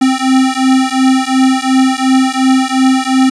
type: beating tone pair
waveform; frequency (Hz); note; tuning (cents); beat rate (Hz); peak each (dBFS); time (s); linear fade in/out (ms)
square; 260.6 / 263.4; C4 / C4; -7 / +12; 2.8; -12; 0.01-3.3; 10
effects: resampled to 22050 Hz